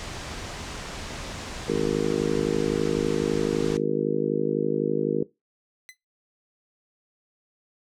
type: low-pass noise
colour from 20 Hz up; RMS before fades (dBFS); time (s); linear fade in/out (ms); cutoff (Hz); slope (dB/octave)
pink; -36; 0-3.77; 0; 7700; 24
type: harmonic tone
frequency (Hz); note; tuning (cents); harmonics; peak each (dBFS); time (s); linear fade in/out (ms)
51.91; G#1; 0; 3 / 4 / 5 / 6 / 7 / 8 / 9; -32 / -32 / -31 / -31 / -29 / -29 / -27; 1.68-5.23; 5
type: tone with exponential decay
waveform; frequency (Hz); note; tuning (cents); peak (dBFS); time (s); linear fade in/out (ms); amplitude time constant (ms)
sawtooth; 2021; B6; +39; -34; 5.89-5.97; 0; 16
effects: noise-tail reverb RT60 0.2 s tail -19 dB re dry